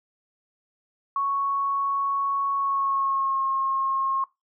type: tone with pitch glide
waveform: sine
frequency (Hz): 1108.7 to 1077.1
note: C#6 to C6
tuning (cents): 0 to +50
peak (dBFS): -22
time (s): 1.16-4.24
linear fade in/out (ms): 2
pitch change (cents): -50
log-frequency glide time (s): 2.55-3.44
effects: noise-tail reverb RT60 0.2 s tail -20 dB re dry